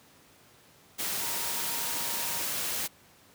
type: tone in noise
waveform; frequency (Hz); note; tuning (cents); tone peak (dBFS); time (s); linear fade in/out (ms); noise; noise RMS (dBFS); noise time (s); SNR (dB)
sine; 936; A#5; +7; -43; 1.2-2.42; 20; white; -32; 0.98-2.88; -14
effects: pink hiss -58 dBFS RMS until 3.34 s + high-pass 100 Hz 12 dB/octave